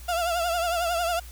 35% pulse tone with vibrato, 686 Hz, F5, 31 cents flat, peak -22 dBFS, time 0.08-1.2 s, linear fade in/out 10 ms, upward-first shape triangle, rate 11 Hz, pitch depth 86 cents each way, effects added 60 Hz sine -40 dBFS peak until 1.31 s + white hiss -49 dBFS RMS until 1.31 s

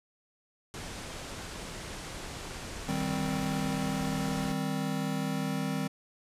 pink low-pass noise, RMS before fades -41 dBFS, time 0.74-4.52 s, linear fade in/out 0 ms, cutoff 9500 Hz, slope 24 dB/octave
square chord, C minor, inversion first, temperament just, 156.98 / 196.22 / 261.6 Hz, Eb3 / G3 / C4, +16 / +2 / 0 cents, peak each -35 dBFS, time 2.88-5.88 s, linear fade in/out 10 ms
effects resampled to 32000 Hz

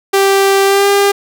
sawtooth tone with pitch glide, 392 to 400.9 Hz, G4 to G4, 0 to +39 cents, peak -4 dBFS, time 0.13-1.12 s, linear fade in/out 10 ms, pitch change +39 cents, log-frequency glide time 0.65-0.87 s, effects none

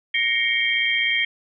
sine tone cluster, 1873 / 2150 / 2266 / 3190 Hz, A#6 / C7 / C#7 / G7, +8 / +47 / +37 / +30 cents, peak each -24 dBFS, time 0.14-1.25 s, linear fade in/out 5 ms, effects none

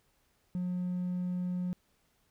triangle tone, 180 Hz, F#3, 47 cents flat, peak -28 dBFS, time 0.55-1.73 s, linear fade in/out 0 ms, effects tanh soft clip ceiling -26 dBFS + pink hiss -72 dBFS RMS until 2.3 s

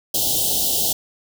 white band-stop noise, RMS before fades -20 dBFS, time 0.14-0.93 s, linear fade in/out 5 ms, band 840 to 2900 Hz, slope 96 dB/octave, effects none

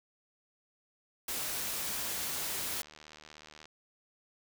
white noise, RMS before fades -36 dBFS, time 1.28-2.82 s, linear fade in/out 5 ms
click train, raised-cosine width 0.2 ms, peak -33 dBFS, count 120, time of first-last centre 2.1-3.656 s, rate 76.5 Hz
effects none

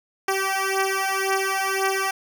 10% pulse beating tone pair, 385.5 / 387.4 Hz, G4 / G4, -29 / -20 cents, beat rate 1.9 Hz, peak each -16 dBFS, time 0.28-2.11 s, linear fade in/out 5 ms, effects none

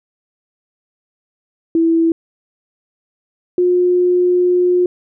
sine tone pair in turn, 329.6 / 358.2 Hz, E4 / F4, 0 / +44 cents, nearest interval minor second, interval 144 cents, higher second, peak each -10 dBFS, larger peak neither, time 1.75-2.12 / 3.58-4.86 s, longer second, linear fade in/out 2 ms, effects none

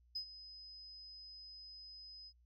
sine tone with ADSR envelope, 5040 Hz, D#8, 21 cents sharp, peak -36 dBFS, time 0.15-2.33 s, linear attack 10 ms, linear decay 86 ms, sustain -15 dB, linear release 59 ms, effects tanh soft clip ceiling -33 dBFS + added 60 Hz sine -66 dBFS peak until 2.45 s

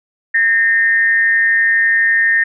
sine tone with amplitude modulation, 1830 Hz, A#6, 32 cents flat, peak -7 dBFS, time 0.34-2.44 s, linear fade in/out 10 ms, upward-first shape sine, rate 212 Hz, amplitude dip 60%, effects none

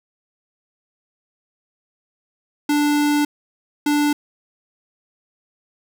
square tone bursts at uneven times, 293.7 Hz, D4, in tune, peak -16 dBFS, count 2, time 2.69-3.25 / 3.86-4.13 s, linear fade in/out 5 ms, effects none

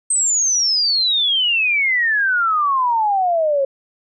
sine exponential sweep, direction down, 8380 to 535 Hz, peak -14 dBFS, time 0.1-3.65 s, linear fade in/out 5 ms, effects none

